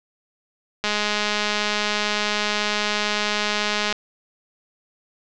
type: click train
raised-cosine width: 0.2 ms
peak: -5 dBFS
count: 646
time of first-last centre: 0.84-3.926 s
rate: 209 Hz
effects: low-pass 6000 Hz 12 dB/octave